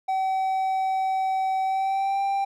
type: tone with pitch glide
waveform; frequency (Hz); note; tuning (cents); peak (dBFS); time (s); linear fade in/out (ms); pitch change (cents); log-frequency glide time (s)
triangle; 763 to 788.5; G5 to G5; -47 to +10; -20; 0.08-2.45; 10; +57; 1.63-2.22
effects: none